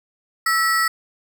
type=ring-modulated tone; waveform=square; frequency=1624 Hz; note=G#6; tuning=39 cents flat; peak=-14 dBFS; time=0.46-0.88 s; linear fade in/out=5 ms; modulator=309 Hz; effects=none